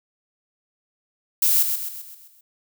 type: noise with echo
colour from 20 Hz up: violet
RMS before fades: -18 dBFS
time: 1.42-1.63 s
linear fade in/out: 5 ms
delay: 130 ms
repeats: 6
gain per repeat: -6 dB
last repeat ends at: 2.41 s
effects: none